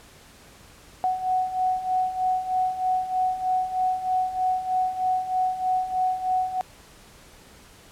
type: beating tone pair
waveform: sine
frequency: 740 / 743.2 Hz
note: F#5 / F#5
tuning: 0 / +7 cents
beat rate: 3.2 Hz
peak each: -28 / -23 dBFS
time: 1.04-6.61 s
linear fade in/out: 0 ms
effects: pink hiss -50 dBFS RMS until 7.91 s + low-pass 12000 Hz 12 dB/octave